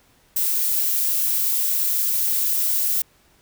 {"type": "noise", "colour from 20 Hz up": "violet", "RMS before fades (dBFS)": -21, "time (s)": [0.36, 3.02], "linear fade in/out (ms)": 5, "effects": ["pink hiss -58 dBFS RMS until 3.41 s"]}